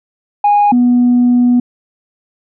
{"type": "tone pair in turn", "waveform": "sine", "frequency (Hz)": [823, 244.7], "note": ["G#5", "B3"], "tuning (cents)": [-16, -16], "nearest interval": "octave + major sixth", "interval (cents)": 2100, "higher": "first", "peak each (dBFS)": -5, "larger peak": "neither", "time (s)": [[0.44, 0.72], [0.72, 1.6]], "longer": "second", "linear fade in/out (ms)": 5, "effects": ["tanh soft clip ceiling -4 dBFS"]}